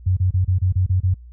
sine tone bursts, 92.5 Hz, F#2, in tune, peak -14 dBFS, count 8, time 0.06-1.143 s, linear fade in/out 10 ms, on 110 ms, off 29 ms, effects added 60 Hz sine -38 dBFS peak until 1.32 s

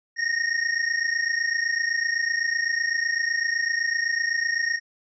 square tone pair together, 1842.1 / 1870 Hz, A#6 / A#6, -21 / +5 cents, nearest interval unison, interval 26 cents, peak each -26 dBFS, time 0.16-4.8 s, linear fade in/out 50 ms, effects resampled to 16000 Hz

